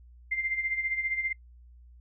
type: tone with tremolo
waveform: sine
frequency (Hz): 2093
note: C7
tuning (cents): 0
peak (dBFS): -25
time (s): 0.31-1.33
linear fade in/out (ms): 10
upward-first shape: sine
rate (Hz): 15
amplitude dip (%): 65
effects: noise-tail reverb RT60 0.1 s tail -25 dB re dry + added 60 Hz sine -50 dBFS peak until 2 s